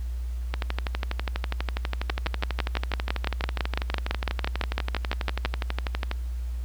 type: two click trains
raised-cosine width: 0.3 ms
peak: -12 / -9 dBFS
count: 69 / 21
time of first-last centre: 0.54-6.114 / 2.1-5.45 s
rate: 12.2 / 5.97 Hz
effects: added 60 Hz sine -28 dBFS peak until 6.64 s + pink hiss -54 dBFS RMS until 6.64 s